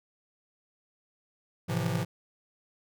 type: chord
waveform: square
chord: F major seventh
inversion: first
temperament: just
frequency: 109.13 / 130.96 / 163.7 / 174.61 Hz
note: A2 / C3 / E3 / F3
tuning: -14 / +2 / -12 / 0 cents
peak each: -34 dBFS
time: 1.68-2.05 s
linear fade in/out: 20 ms
effects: none